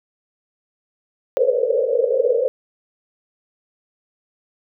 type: band-pass noise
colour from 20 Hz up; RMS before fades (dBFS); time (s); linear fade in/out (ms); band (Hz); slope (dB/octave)
pink; -18; 1.37-2.48; 0; 460 to 550; 96
effects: none